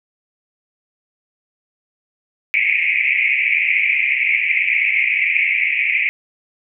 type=band-pass noise; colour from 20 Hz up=pink; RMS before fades=-17 dBFS; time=2.54-6.09 s; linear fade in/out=0 ms; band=2100 to 2500 Hz; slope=96 dB/octave; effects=none